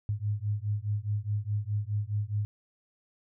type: beating tone pair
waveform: sine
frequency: 101.9 / 106.7 Hz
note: G#2 / G#2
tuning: -32 / +47 cents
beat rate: 4.8 Hz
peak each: -31 dBFS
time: 0.09-2.45 s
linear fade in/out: 0 ms
effects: none